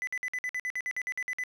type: tone bursts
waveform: triangle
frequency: 2002 Hz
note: B6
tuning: 23 cents sharp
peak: -28 dBFS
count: 14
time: 0.02-1.437 s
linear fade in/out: 0 ms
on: 52 ms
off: 53 ms
effects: none